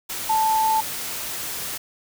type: tone in noise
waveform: sine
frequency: 880 Hz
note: A5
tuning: in tune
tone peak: -17 dBFS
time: 0.29-0.81 s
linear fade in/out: 10 ms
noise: white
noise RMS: -30 dBFS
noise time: 0.09-1.78 s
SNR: +10 dB
effects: none